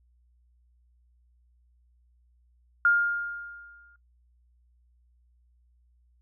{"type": "tone with exponential decay", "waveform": "sine", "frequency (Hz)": 1410, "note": "F6", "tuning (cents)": 16, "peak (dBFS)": -16, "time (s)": [2.85, 3.96], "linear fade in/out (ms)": 2, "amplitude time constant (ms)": 240, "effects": ["noise-tail reverb RT60 0.1 s tail -21 dB re dry", "added 60 Hz sine -61 dBFS peak until 6.21 s"]}